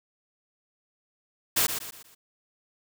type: noise with echo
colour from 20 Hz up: white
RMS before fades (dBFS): -23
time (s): 1.56-1.67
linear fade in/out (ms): 10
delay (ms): 120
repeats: 4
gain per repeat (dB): -8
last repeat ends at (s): 2.15
effects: none